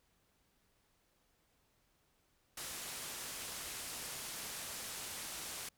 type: low-pass noise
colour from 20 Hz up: white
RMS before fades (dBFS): -45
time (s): 2.57-5.69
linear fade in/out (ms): 5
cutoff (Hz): 12000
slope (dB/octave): 24
effects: pink hiss -75 dBFS RMS until 5.77 s